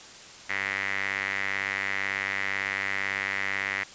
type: tone with band-pass filter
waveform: sawtooth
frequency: 98 Hz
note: G2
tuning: in tune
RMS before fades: -30 dBFS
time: 0.49-3.84 s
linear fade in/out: 10 ms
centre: 2000 Hz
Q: 6.2
effects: white hiss -46 dBFS RMS until 3.94 s + resampled to 16000 Hz